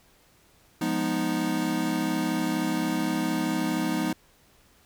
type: chord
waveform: square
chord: F half-diminished seventh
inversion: none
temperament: equal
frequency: 174.61 / 207.7 / 246.9 / 311.1 Hz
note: F3 / Ab3 / Cb4 / Eb4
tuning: 0 / 0 / 0 / 0 cents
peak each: -33 / -33 / -31 / -29 dBFS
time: 0.81-4.13 s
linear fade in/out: 5 ms
effects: pink hiss -60 dBFS RMS until 4.85 s